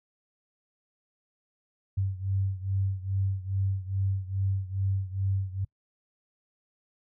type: beating tone pair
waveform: sine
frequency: 96 / 98.4 Hz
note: G2 / G2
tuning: -36 / +7 cents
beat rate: 2.4 Hz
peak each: -28 / -31 dBFS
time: 1.97-5.65 s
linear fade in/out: 10 ms
effects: noise-tail reverb RT60 0.1 s tail -25 dB re dry